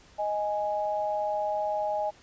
sine tone pair together, 622.5 / 831 Hz, D#5 / G#5, +1 / +1 cents, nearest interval perfect fourth, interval 500 cents, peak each -29 / -29 dBFS, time 0.18-2.11 s, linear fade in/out 20 ms, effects pink hiss -56 dBFS RMS until 2.22 s + resampled to 16000 Hz

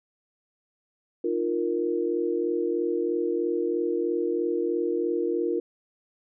sine chord, Eb suspended second, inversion none, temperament equal with one note detuned, 306.1 / 349.2 / 466.2 Hz, Eb4 / F4 / Bb4, -28 / 0 / 0 cents, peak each -31 / -26 / -28 dBFS, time 1.24-5.6 s, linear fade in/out 5 ms, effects none

